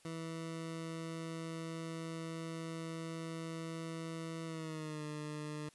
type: tone with pitch glide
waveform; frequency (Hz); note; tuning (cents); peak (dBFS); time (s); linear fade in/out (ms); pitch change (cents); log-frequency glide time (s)
20% pulse; 163.5 to 150.8; E3 to D3; -14 to +46; -36; 0.05-5.69; 2; -140; 4.45-5.05
effects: white hiss -66 dBFS RMS until 5.74 s + resampled to 24000 Hz